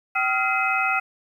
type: tone cluster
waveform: sine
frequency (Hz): 768 / 1269 / 1392 / 2056 / 2541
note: G5 / D#6 / F6 / C7 / D#7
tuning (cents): -36 / +34 / -6 / -31 / +36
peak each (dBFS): -26 / -29 / -25 / -28 / -24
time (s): 0.15-1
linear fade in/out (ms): 10
effects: 9-bit